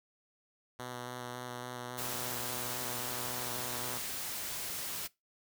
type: tone with vibrato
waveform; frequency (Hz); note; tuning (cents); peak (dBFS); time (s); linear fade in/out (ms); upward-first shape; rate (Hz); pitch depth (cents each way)
5% pulse; 123.47; B2; 0; -29; 0.79-3.98; 5; square; 3.6; 13
type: noise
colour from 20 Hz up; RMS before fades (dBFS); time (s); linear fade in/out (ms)
white; -39; 1.97-5.08; 20
effects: noise-tail reverb RT60 0.2 s tail -21 dB re dry